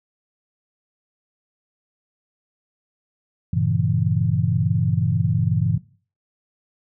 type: chord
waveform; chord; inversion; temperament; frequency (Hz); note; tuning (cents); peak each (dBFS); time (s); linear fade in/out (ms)
sine; G diminished seventh; none; equal; 98 / 116.54 / 138.59 / 164.81; G2 / Bb2 / Db3 / Fb3; 0 / 0 / 0 / 0; -23; 3.53-5.78; 5
effects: noise-tail reverb RT60 0.4 s tail -17 dB re dry